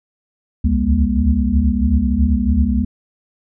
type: tone cluster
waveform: sine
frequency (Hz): 65.1 / 72.7 / 75.8 / 203.8 / 238.3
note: C2 / D2 / D#2 / G#3 / A#3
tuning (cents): -8 / -17 / -45 / -32 / +38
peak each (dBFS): -19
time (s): 0.64-2.85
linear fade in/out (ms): 10
effects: none